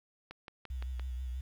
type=click train; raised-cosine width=0.3 ms; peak=-29 dBFS; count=5; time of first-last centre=0.31-0.996 s; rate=5.83 Hz
type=tone with vibrato; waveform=sine; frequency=63 Hz; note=B1; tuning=35 cents sharp; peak=-35 dBFS; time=0.7-1.41 s; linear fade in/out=5 ms; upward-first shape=triangle; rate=6.2 Hz; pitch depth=70 cents each way
effects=10-bit